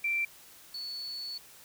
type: tone pair in turn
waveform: sine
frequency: 2349 / 4434 Hz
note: D7 / C#8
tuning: 0 / 0 cents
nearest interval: major seventh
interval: 1100 cents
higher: second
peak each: -27 / -36 dBFS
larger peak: first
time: 0.04-0.25 / 0.74-1.38 s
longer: second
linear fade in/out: 5 ms
effects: white hiss -54 dBFS RMS until 1.64 s